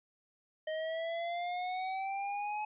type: exponential sweep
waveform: square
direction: up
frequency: 622.3 to 853 Hz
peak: -35 dBFS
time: 0.67-2.65 s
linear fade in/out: 5 ms
effects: resampled to 8000 Hz